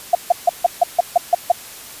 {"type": "tone bursts", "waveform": "sine", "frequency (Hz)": 700, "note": "F5", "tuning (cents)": 4, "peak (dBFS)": -7, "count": 9, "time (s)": [0.13, 1.519], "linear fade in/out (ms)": 5, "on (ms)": 21, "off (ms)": 150, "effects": ["white hiss -36 dBFS RMS until 2 s", "resampled to 32000 Hz"]}